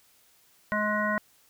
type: harmonic tone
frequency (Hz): 210.7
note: G#3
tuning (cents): +25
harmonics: 1 / 3 / 5 / 7 / 9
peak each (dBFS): -31 / -31 / -31 / -31 / -31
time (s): 0.72-1.18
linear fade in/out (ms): 0
effects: white hiss -62 dBFS RMS until 1.49 s